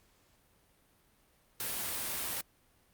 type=noise; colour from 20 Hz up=white; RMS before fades=-36 dBFS; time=1.6-2.41 s; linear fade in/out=2 ms; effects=pink hiss -68 dBFS RMS until 2.93 s + Opus 48 kbps